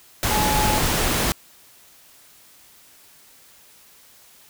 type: tone in noise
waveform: sine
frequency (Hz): 850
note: G#5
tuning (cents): +40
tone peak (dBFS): -22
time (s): 0.31-0.78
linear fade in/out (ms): 0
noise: pink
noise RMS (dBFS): -21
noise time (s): 0.23-1.32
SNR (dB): -4
effects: white hiss -51 dBFS RMS until 4.49 s